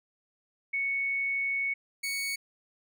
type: tone pair in turn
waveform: sine / sawtooth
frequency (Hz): 2217 / 2226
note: C#7 / C#7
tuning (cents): 0 / +7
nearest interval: unison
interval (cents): 7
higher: second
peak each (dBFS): -27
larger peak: neither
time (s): 0.73-1.74 / 2.03-2.36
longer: first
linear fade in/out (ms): 10
effects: none